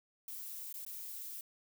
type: noise with dropouts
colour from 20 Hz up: violet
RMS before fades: -45 dBFS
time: 0.28-1.41 s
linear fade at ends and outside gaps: 2 ms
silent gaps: 0.727-0.74 / 0.85-0.864 s
effects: none